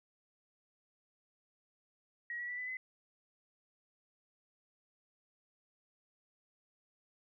sine tone with pitch steps, 1903 / 1934 / 1965.6 / 1997.6 / 2030 Hz, A#6 / B6 / B6 / B6 / B6, +35 / -37 / -9 / +19 / +47 cents, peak -38 dBFS, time 2.3-2.77 s, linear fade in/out 2 ms, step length 94 ms, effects none

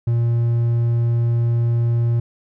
triangle tone, 117.6 Hz, A#2, 16 cents sharp, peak -13 dBFS, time 0.07-2.2 s, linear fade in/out 5 ms, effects none

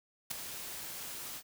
white noise with ADSR envelope, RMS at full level -33 dBFS, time 0.3-1.43 s, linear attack 14 ms, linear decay 4 ms, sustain -10 dB, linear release 65 ms, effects none

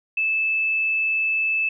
sine tone, 2623 Hz, E7, 9 cents flat, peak -19 dBFS, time 0.17-1.69 s, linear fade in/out 5 ms, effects none

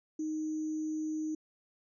sine tone with sample-and-hold, 311.1 Hz, D#4, in tune, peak -32 dBFS, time 0.19-1.35 s, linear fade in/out 5 ms, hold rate 6300 Hz, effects resampled to 22050 Hz

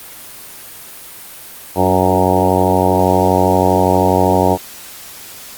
harmonic tone with a mistuned harmonic, 92.5 Hz, F#2, in tune, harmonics 1 / 2 / 3 / 4 / 5 / 6 / 7 / 8 / 9 / 10, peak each -19 / -19 / -19 / -19 / -19 / -19 / -19 / -19 / -19 / -19 dBFS, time 1.75-4.58 s, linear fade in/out 50 ms, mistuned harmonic 3, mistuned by +23 cents, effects white hiss -34 dBFS RMS until 5.57 s + Opus 32 kbps

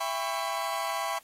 40% pulse chord, C# half-diminished seventh, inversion first, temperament just, 665.2 / 798.3 / 997.9 / 1108.7 Hz, E5 / G5 / B5 / C#6, +16 / +31 / +18 / 0 cents, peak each -34 dBFS, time 0-1.19 s, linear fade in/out 10 ms, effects white hiss -59 dBFS RMS until 1.23 s + AAC 48 kbps

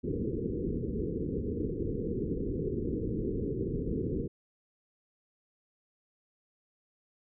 white low-pass noise, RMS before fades -33 dBFS, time 0.03-4.28 s, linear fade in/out 20 ms, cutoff 470 Hz, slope 96 dB/octave, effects none

